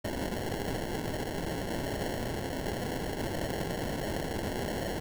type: noise with sample-and-hold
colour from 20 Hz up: blue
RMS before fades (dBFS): -34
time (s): 0.04-5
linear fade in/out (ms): 10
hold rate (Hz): 1225
effects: none